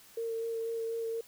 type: tone with vibrato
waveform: sine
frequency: 456 Hz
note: A#4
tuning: 38 cents flat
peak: -32 dBFS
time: 0.17-1.21 s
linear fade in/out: 5 ms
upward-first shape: sine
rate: 4.1 Hz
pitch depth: 14 cents each way
effects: white hiss -57 dBFS RMS until 1.27 s